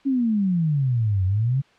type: exponential two-way sweep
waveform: sine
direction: down then up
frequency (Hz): 280.6 to 91.1 to 141.7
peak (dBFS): -18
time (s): 0.05-1.62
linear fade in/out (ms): 20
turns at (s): 1.25
effects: white hiss -56 dBFS RMS until 1.78 s + low-pass 3000 Hz 12 dB/octave